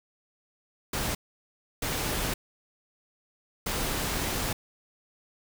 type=noise bursts at uneven times; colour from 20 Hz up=pink; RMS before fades=-30 dBFS; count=3; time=0.93-1.15 / 1.82-2.34 / 3.66-4.53 s; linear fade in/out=5 ms; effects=none